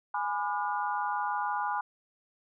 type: chord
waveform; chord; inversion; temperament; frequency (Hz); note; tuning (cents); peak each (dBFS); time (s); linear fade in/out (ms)
sine; G# diminished seventh; none; just; 830.6 / 996.7 / 1196.1 / 1435.3; G#5 / B5 / D6 / F6; 0 / +16 / +31 / +47; -32 / -33 / -37 / -37; 0.14-1.81; 5
effects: none